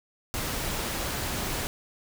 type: noise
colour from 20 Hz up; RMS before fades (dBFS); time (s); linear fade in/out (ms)
pink; -31; 0.34-1.67; 0
effects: none